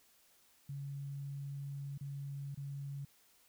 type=tone with dropouts; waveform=sine; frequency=140 Hz; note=C#3; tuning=18 cents sharp; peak=-40 dBFS; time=0.69-3.05 s; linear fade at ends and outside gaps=5 ms; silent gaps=1.978-2.009 / 2.547-2.573 s; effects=white hiss -68 dBFS RMS until 3.48 s